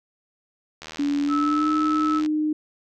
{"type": "click train", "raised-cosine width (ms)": 0.2, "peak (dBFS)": -19, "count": 115, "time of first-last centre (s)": [0.82, 2.261], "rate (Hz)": 79.1}
{"type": "tone with pitch glide", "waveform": "sine", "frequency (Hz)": [285.3, 305.8], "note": ["C#4", "D#4"], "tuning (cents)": [50, -30], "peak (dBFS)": -20, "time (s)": [0.99, 2.53], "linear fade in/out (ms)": 5, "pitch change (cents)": 120, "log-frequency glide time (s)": [1.23, 1.7]}
{"type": "tone", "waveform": "sine", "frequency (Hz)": 1303, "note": "E6", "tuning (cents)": -20, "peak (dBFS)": -23, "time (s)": [1.28, 2.22], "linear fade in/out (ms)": 50}
{"effects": []}